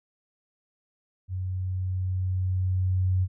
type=tone with level ramp; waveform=sine; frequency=92.7 Hz; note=F#2; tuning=4 cents sharp; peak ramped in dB=-28 to -20 dBFS; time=1.28-3.28 s; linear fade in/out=50 ms; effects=none